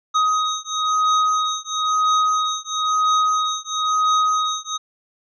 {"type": "beating tone pair", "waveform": "square", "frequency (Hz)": [1256, 1257], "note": ["D#6", "D#6"], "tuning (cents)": [16, 17], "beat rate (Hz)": 1, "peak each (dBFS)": [-21, -21], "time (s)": [0.14, 4.78], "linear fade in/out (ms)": 20, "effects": ["resampled to 16000 Hz"]}